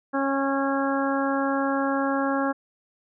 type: harmonic tone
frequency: 274.1 Hz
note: C#4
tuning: 19 cents flat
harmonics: 1 / 2 / 3 / 4 / 5 / 6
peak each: -25 / -28 / -30 / -31 / -32 / -33 dBFS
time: 0.13-2.53 s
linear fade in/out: 20 ms
effects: none